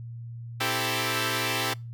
5% pulse chord, A minor seventh, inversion first, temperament equal, 261.6 / 329.6 / 392 / 440 Hz, C4 / E4 / G4 / A4, 0 / 0 / 0 / 0 cents, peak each -20 dBFS, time 0.6-1.74 s, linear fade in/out 10 ms, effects noise-tail reverb RT60 0.3 s tail -26 dB re dry + added 117 Hz sine -36 dBFS peak until 1.93 s

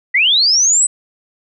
sine linear sweep, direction up, 1900 to 8190 Hz, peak -9 dBFS, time 0.14-0.87 s, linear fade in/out 10 ms, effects none

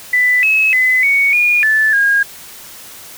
sine tone with pitch steps, 1990 / 2578 / 2021 / 2230 / 2436 / 1747 / 1628 Hz, B6 / E7 / B6 / C#7 / D#7 / A6 / G#6, +13 / -39 / +39 / +10 / -37 / -13 / -35 cents, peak -9 dBFS, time 0.13-2.23 s, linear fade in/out 5 ms, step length 300 ms, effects white hiss -35 dBFS RMS until 3.17 s

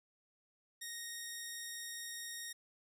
10% pulse tone, 1864.7 Hz, A#6, in tune, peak -34 dBFS, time 0.81-2.53 s, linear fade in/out 10 ms, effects none

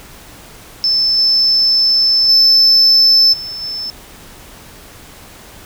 sine tone with level steps, 5274 Hz, E8, in tune, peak -10 / -8 / -4 / -23 / -20 dBFS, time 0.84-3.9 s, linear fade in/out 0 ms, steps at 1.17 / 2.28 / 3.32 / 3.61 s, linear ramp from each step 20 ms, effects tanh soft clip ceiling -4 dBFS + pink hiss -38 dBFS RMS until 5.65 s

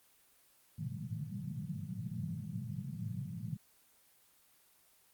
pink band-pass noise, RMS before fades -41 dBFS, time 0.78-3.57 s, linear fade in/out 10 ms, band 100 to 210 Hz, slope 96 dB/octave, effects white hiss -67 dBFS RMS until 5.13 s + Opus 24 kbps

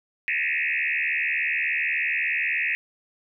sine tone with frequency modulation, 2215 Hz, C#7, 2 cents flat, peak -22 dBFS, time 0.28-2.75 s, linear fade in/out 0 ms, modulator 76.5 Hz, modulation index 5.5, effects none

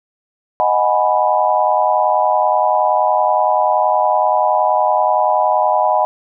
sine chord, G# minor seventh, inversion second, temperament equal, 622.3 / 740 / 830.6 / 987.8 Hz, D#5 / F#5 / G#5 / B5, 0 / 0 / 0 / 0 cents, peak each -17 dBFS, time 0.6-6.05 s, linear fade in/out 0 ms, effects none

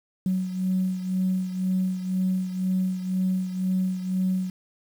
sine beating tone pair, 185.7 / 187.7 Hz, F#3 / F#3, +7 / +25 cents, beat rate 2 Hz, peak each -23 / -29 dBFS, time 0.26-4.5 s, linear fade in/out 2 ms, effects tanh soft clip ceiling -16 dBFS + 8-bit

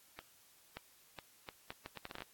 accelerating click train, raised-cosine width 0.3 ms, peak -27 dBFS, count 13, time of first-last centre 0.19-2.221 s, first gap 580 ms, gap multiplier 0.72, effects white hiss -65 dBFS RMS until 2.33 s + AAC 64 kbps

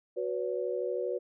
sine chord, F# suspended fourth, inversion none, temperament equal with one note detuned, 370 / 493.9 / 566.7 Hz, F#4 / B4 / C#5, 0 / 0 / +38 cents, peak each -34 / -33 / -36 dBFS, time 0.16-1.19 s, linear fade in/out 20 ms, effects none

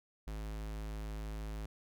square tone, 53.1 Hz, G#1, 39 cents sharp, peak -40 dBFS, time 0.27-1.66 s, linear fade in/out 5 ms, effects none

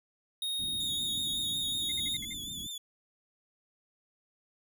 square tone, 3729 Hz, A#7, in tune, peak -32 dBFS, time 0.42-2.17 s, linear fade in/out 2 ms
white low-pass noise, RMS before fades -48 dBFS, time 0.59-2.67 s, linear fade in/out 5 ms, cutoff 310 Hz, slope 48 dB/octave
sawtooth tone with vibrato, 3480 Hz, A7, 20 cents flat, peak -35 dBFS, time 0.8-2.78 s, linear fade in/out 5 ms, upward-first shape triangle, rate 5.4 Hz, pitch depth 71 cents each way
triangle tone bursts, 2100 Hz, C7, 6 cents sharp, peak -39 dBFS, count 6, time 1.89-2.334 s, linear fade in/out 5 ms, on 29 ms, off 54 ms
effects none

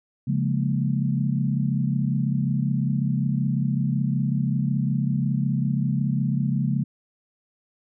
sine chord, Bb minor seventh, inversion first, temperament equal, 138.59 / 174.61 / 207.7 / 233.1 Hz, Db3 / F3 / Ab3 / Bb3, 0 / 0 / 0 / 0 cents, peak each -23 / -28 / -27 / -29 dBFS, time 0.27-6.84 s, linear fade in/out 10 ms, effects none

